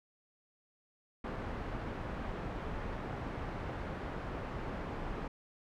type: low-pass noise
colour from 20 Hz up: pink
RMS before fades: -40 dBFS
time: 1.24-5.28 s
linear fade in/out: 5 ms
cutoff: 1500 Hz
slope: 12 dB/octave
effects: none